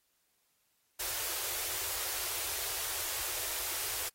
white band-stop noise, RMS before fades -36 dBFS, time 0.99-4.09 s, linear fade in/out 10 ms, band 110 to 330 Hz, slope 96 dB/octave, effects white hiss -75 dBFS RMS until 4.14 s + AAC 48 kbps

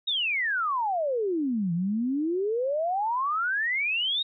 sine exponential two-way sweep, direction down then up, 3809 to 164.81 to 3809 Hz, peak -24 dBFS, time 0.07-4.23 s, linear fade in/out 10 ms, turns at 1.73 s, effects none

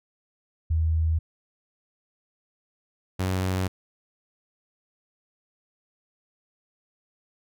sine / sawtooth tone pair in turn, 80.2 / 93.26 Hz, E2 / F#2, -47 / +14 cents, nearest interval minor third, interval 261 cents, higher second, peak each -20 dBFS, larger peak neither, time 0.7-1.19 / 3.19-3.68 s, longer neither, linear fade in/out 10 ms, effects none

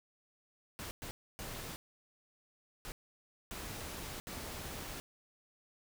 pink noise bursts at uneven times, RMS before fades -44 dBFS, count 6, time 0.79-0.91 / 1.02-1.11 / 1.39-1.76 / 2.85-2.92 / 3.51-4.2 / 4.27-5 s, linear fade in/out 0 ms, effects none

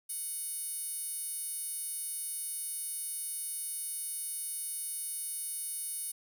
10% pulse tone with high-pass filter, 740 Hz, F#5, in tune, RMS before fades -38 dBFS, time 0.09-6.12 s, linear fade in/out 10 ms, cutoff 9200 Hz, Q 3.1, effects none

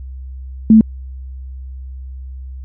sine tone, 220 Hz, A3, in tune, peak -3 dBFS, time 0.7-0.81 s, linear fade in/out 2 ms, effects added 65 Hz sine -27 dBFS peak until 2.64 s

